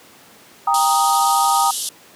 sine chord, Eb major, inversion first, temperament equal with one note detuned, 792.6 / 932.3 / 1244.5 Hz, G5 / Bb5 / Eb6, +19 / 0 / 0 cents, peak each -18 dBFS, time 0.67-1.71 s, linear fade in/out 5 ms
white band-pass noise, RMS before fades -25 dBFS, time 0.74-1.89 s, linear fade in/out 2 ms, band 2900 to 12000 Hz, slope 96 dB/octave
effects pink hiss -46 dBFS RMS until 2.15 s + high-pass 200 Hz 12 dB/octave

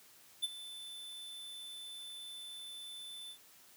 square tone with ADSR envelope, 3520 Hz, A7, in tune, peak -30 dBFS, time 0.42-3.38 s, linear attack 21 ms, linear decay 26 ms, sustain -16 dB, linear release 80 ms, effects white hiss -61 dBFS RMS until 3.76 s + high-pass 80 Hz 12 dB/octave

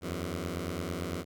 10% pulse beating tone pair, 82 / 90.9 Hz, E2 / F#2, -9 / -30 cents, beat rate 8.9 Hz, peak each -28 dBFS, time 0.01-1.25 s, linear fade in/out 50 ms, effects none

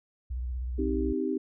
sine tone with vibrato, 62 Hz, B1, 7 cents sharp, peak -30 dBFS, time 0.3-1.13 s, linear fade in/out 10 ms, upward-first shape square, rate 16 Hz, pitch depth 85 cents each way
sine chord, C minor, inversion none, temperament just, 261.6 / 314 / 392.4 Hz, C4 / Eb4 / G4, 0 / +16 / +2 cents, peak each -31 dBFS, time 0.78-1.38 s, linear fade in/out 10 ms
effects none

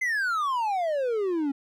triangle exponential sweep, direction down, 2093 to 270 Hz, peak -22 dBFS, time 0.01-1.52 s, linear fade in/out 10 ms, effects none

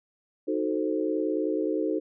sine chord, D# diminished seventh, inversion none, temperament equal, 311.1 / 370 / 440 / 523.3 Hz, D#4 / F#4 / A4 / C5, 0 / 0 / 0 / 0 cents, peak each -28 / -31 / -30 / -33 dBFS, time 0.47-2 s, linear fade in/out 20 ms, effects none

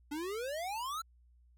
square exponential sweep, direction up, 284 to 1374 Hz, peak -37 dBFS, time 0.11-1.02 s, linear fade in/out 10 ms, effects added 60 Hz sine -61 dBFS peak until 1.57 s

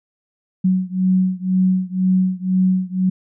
sine beating tone pair, 185 / 187 Hz, F#3 / F#3, 0 / +19 cents, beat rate 2 Hz, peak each -17 / -18 dBFS, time 0.64-3.1 s, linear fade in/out 10 ms, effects none

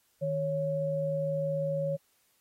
sine tone pair together, 155.57 / 554.4 Hz, D#3 / C#5, 0 / 0 cents, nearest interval octave + minor seventh, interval 2200 cents, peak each -33 / -29 dBFS, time 0.21-1.97 s, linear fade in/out 20 ms, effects white hiss -70 dBFS RMS until 2.4 s + AAC 48 kbps

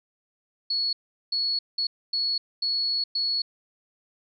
sine tone bursts at uneven times, 4376 Hz, C#8, 23 cents flat, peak -23 dBFS, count 6, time 0.7-0.93 / 1.32-1.59 / 1.78-1.87 / 2.13-2.38 / 2.62-3.04 / 3.15-3.42 s, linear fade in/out 5 ms, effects none

